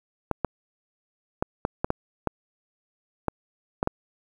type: clicks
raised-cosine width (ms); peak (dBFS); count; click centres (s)
1; -9; 10; 0.313 / 0.447 / 1.425 / 1.651 / 1.845 / 1.904 / 2.273 / 3.283 / 3.829 / 3.874
effects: 8-bit